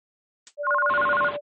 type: noise with exponential decay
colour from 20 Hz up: blue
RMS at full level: -33 dBFS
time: 0.47-0.55 s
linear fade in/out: 0 ms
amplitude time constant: 16 ms
type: tone with tremolo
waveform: sine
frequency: 583 Hz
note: D5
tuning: 13 cents flat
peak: -23 dBFS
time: 0.57-1.41 s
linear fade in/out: 50 ms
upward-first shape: triangle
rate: 7.7 Hz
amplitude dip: 80%
type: tone with vibrato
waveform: sine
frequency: 1241 Hz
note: D#6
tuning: 5 cents flat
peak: -19 dBFS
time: 0.63-1.32 s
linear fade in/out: 50 ms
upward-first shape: square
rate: 13 Hz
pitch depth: 260 cents each way
type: low-pass noise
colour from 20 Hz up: pink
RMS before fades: -33 dBFS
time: 0.89-1.37 s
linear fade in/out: 10 ms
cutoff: 3500 Hz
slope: 48 dB/octave
effects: high-pass 200 Hz 12 dB/octave + MP3 32 kbps